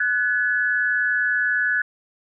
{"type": "tone pair together", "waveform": "sine", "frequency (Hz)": [1485.3, 1705], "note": ["F#6", "G#6"], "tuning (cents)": [6, 45], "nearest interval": "major second", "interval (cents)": 239, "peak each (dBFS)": -21, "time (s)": [0, 1.82], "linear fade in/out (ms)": 5, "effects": []}